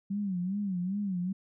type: tone with vibrato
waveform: sine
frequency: 190.9 Hz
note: G3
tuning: 46 cents flat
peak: -29 dBFS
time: 0.1-1.33 s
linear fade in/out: 10 ms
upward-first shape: sine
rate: 2.5 Hz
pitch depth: 140 cents each way
effects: none